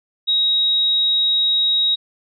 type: tone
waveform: sine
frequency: 3800 Hz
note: A#7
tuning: 33 cents sharp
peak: -14 dBFS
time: 0.27-1.96 s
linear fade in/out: 20 ms
effects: none